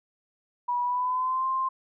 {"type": "tone with pitch glide", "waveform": "sine", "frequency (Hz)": [974, 1050], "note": ["B5", "C6"], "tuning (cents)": [-24, 6], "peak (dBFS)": -24, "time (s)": [0.68, 1.69], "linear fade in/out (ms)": 10, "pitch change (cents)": 130, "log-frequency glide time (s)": [0.82, 1.46], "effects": []}